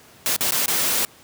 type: noise with dropouts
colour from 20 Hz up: white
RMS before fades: -21 dBFS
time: 0.26-1.05 s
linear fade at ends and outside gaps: 0 ms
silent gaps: 0.363-0.408 / 0.508-0.521 / 0.659-0.681 s
effects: pink hiss -49 dBFS RMS until 1.23 s + high-pass 100 Hz 12 dB/octave